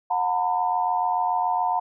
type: tone cluster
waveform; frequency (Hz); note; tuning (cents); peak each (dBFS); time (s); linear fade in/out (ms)
sine; 726 / 906 / 993; F#5 / A#5 / B5; -33 / -50 / +9; -24 / -24 / -28; 0.1-1.8; 10
effects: none